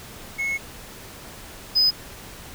triangle tone pair in turn, 2185 / 5023 Hz, C#7 / D#8, -26 / +16 cents, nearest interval octave + major second, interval 1442 cents, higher second, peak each -21 / -13 dBFS, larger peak second, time 0.38-0.58 / 1.75-1.91 s, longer first, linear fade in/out 20 ms, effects tanh soft clip ceiling -10 dBFS + pink hiss -41 dBFS RMS until 2.54 s

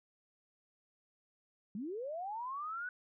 sine linear sweep, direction up, 185 to 1503 Hz, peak -38 dBFS, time 1.75-2.89 s, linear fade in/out 2 ms, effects none

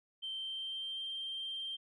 sine tone with pitch glide, 3123 to 3159 Hz, G7 to G7, -7 to +13 cents, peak -37 dBFS, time 0.22-1.77 s, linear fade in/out 20 ms, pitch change +20 cents, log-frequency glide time 0.35-1.04 s, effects tanh soft clip ceiling -33 dBFS

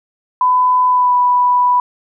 sine tone with pitch glide, 1003 to 986.9 Hz, B5 to B5, +26 to -2 cents, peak -9 dBFS, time 0.41-1.8 s, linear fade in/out 2 ms, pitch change -28 cents, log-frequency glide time 0.87-1.15 s, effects none

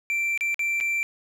triangle tone with dropouts, 2349 Hz, D7, in tune, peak -21 dBFS, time 0.1-1.03 s, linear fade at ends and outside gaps 0 ms, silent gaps 0.376-0.409 / 0.544-0.593 / 0.802-0.809 s, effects none

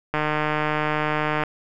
click train, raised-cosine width 0.5 ms, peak -8 dBFS, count 198, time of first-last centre 0.14-1.436 s, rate 152 Hz, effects none

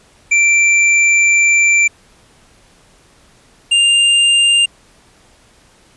square tone pair in turn, 2349 / 2799 Hz, D7 / F7, 0 / +3 cents, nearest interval minor third, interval 303 cents, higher second, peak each -9 dBFS, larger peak neither, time 0.31-1.88 / 3.71-4.66 s, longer first, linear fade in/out 10 ms, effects pink hiss -49 dBFS RMS until 5.96 s + resampled to 24000 Hz

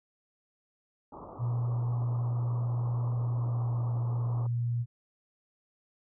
white low-pass noise, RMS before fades -46 dBFS, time 1.12-4.47 s, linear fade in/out 5 ms, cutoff 1200 Hz, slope 96 dB/octave
sine tone with pitch glide, 120 to 119.03 Hz, B2 to A#2, -49 to +37 cents, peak -27 dBFS, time 1.38-4.86 s, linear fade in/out 50 ms, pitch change -14 cents, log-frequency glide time 3.05-3.88 s
effects none

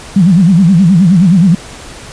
sine tone with vibrato, 180 Hz, F#3, 47 cents flat, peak -3 dBFS, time 0.16-1.55 s, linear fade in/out 5 ms, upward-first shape sine, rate 9.5 Hz, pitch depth 200 cents each way, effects pink hiss -30 dBFS RMS until 2.12 s + resampled to 22050 Hz

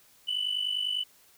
sine tone pair together, 2960 / 3010 Hz, F#7 / F#7, 0 / +29 cents, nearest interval unison, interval 29 cents, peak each -29 / -29 dBFS, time 0.27-1.04 s, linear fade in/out 20 ms, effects tanh soft clip ceiling -23 dBFS + white hiss -60 dBFS RMS until 1.37 s

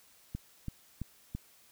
click train, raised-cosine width 5 ms, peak -24 dBFS, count 4, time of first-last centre 0.35-1.35 s, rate 3 Hz, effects white hiss -62 dBFS RMS until 1.71 s

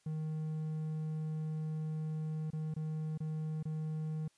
triangle tone with dropouts, 156.1 Hz, D#3, 6 cents sharp, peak -33 dBFS, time 0.06-4.28 s, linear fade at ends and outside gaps 5 ms, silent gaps 2.505-2.531 / 2.741-2.763 / 3.177-3.203 / 3.629-3.653 s, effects white hiss -72 dBFS RMS until 4.37 s + resampled to 22050 Hz

